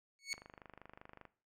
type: tone with exponential growth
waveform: 20% pulse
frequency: 2217 Hz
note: C#7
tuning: in tune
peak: -28 dBFS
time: 0.19-0.33 s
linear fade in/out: 0 ms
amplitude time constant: 29 ms
type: click train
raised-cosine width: 0.5 ms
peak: -37 dBFS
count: 24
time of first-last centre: 0.34-1.253 s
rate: 25.2 Hz
effects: noise-tail reverb RT60 0.4 s tail -17 dB re dry + low-pass 10000 Hz 12 dB/octave